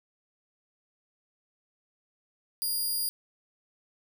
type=tone; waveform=10% pulse; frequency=4830 Hz; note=D8; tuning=48 cents sharp; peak=-21 dBFS; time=2.62-3.09 s; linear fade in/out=0 ms; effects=none